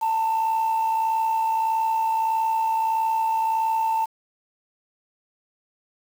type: tone with amplitude modulation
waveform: sine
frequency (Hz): 893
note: A5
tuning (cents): +25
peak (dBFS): -16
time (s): 0.01-4.06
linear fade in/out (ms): 20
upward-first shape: sine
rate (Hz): 61.6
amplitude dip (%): 45
effects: tanh soft clip ceiling -17 dBFS + 7-bit